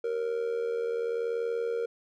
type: tone with amplitude modulation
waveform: triangle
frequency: 466.2 Hz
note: A#4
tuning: in tune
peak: -23 dBFS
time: 0.04-1.86 s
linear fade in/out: 5 ms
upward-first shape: sine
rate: 80.8 Hz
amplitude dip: 65%
effects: none